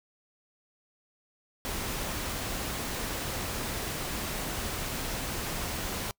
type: noise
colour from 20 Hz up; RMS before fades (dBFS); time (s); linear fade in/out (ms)
pink; -34; 1.65-6.11; 0
effects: noise-tail reverb RT60 0.1 s tail -26 dB re dry